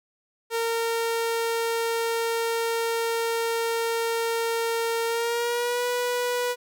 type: tone with pitch glide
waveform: sawtooth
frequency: 459.7 to 489.9 Hz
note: A#4 to B4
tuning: -24 to -14 cents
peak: -20 dBFS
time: 0.5-6.56 s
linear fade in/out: 50 ms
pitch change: +110 cents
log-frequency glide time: 5.06-5.85 s
effects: none